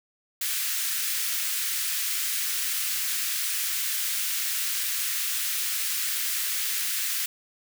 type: high-pass noise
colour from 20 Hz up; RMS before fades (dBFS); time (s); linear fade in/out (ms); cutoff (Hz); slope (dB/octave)
white; -28; 0.41-7.26; 5; 1500; 24
effects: none